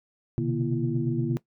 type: tone cluster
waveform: sine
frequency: 124.5 / 133 / 150.2 / 237.2 / 338.1 Hz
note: B2 / C3 / D3 / A#3 / E4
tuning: +14 / +29 / +39 / +30 / +44 cents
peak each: -30 dBFS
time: 0.38-1.37 s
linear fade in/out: 0 ms
effects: noise-tail reverb RT60 0.1 s tail -18 dB re dry + tanh soft clip ceiling -12 dBFS